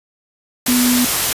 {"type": "tone in noise", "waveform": "sine", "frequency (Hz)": 246.9, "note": "B3", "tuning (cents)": 0, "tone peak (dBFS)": -13, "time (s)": [0.68, 1.05], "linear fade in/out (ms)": 5, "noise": "white", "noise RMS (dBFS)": -17, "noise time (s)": [0.66, 1.33], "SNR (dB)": 1, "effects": ["resampled to 32000 Hz"]}